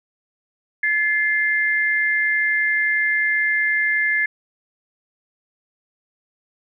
sine tone pair together, 1724.1 / 2093 Hz, A6 / C7, -36 / 0 cents, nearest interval minor third, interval 336 cents, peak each -19 / -20 dBFS, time 0.83-4.26 s, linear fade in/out 5 ms, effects none

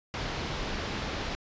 pink low-pass noise, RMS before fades -34 dBFS, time 0.14-1.35 s, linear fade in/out 0 ms, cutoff 5200 Hz, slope 24 dB/octave, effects resampled to 16000 Hz

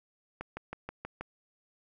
click train, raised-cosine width 0.5 ms, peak -23 dBFS, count 6, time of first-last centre 0.41-1.21 s, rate 6.25 Hz, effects none

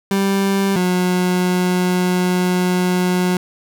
30% pulse tone pair in turn, 196 / 181.12 Hz, G3 / F#3, 0 / -37 cents, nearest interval minor second, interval 137 cents, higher first, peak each -12 dBFS, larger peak neither, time 0.11-0.76 / 0.76-3.37 s, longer second, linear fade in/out 2 ms, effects none

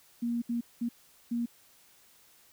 sine tone bursts at uneven times, 236.3 Hz, A#3, 24 cents sharp, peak -28 dBFS, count 4, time 0.22-0.42 / 0.49-0.61 / 0.81-0.89 / 1.31-1.46 s, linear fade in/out 10 ms, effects white hiss -61 dBFS RMS until 2.52 s

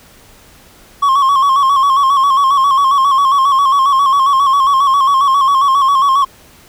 triangle tone with vibrato, 1095 Hz, C#6, 22 cents flat, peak -6 dBFS, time 1.02-6.25 s, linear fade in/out 10 ms, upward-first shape square, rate 7.4 Hz, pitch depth 53 cents each way, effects pink hiss -43 dBFS RMS until 6.68 s

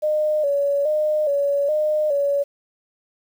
sine tone with vibrato, 587.3 Hz, D5, in tune, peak -17 dBFS, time 0.02-2.44 s, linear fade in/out 20 ms, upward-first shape square, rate 1.2 Hz, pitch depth 65 cents each way, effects 8-bit

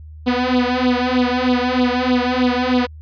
sawtooth tone with flanger, 249.9 Hz, B3, 21 cents sharp, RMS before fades -17 dBFS, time 0.26-2.87 s, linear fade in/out 20 ms, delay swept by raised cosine 0.24 to 2.84 ms, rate 3.2 Hz, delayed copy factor +0.95, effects added 77 Hz sine -34 dBFS peak until 3.01 s + resampled to 11025 Hz

